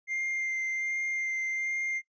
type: tone with vibrato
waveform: triangle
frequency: 2100 Hz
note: C7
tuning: 6 cents sharp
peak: -28 dBFS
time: 0.07-2.02 s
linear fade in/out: 50 ms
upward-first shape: sine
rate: 1.3 Hz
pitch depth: 11 cents each way
effects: noise-tail reverb RT60 0.1 s tail -19 dB re dry + resampled to 16000 Hz